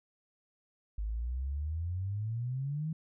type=exponential sweep; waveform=sine; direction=up; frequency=50.7 to 162.5 Hz; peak=-32 dBFS; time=0.98-2.93 s; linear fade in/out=5 ms; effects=none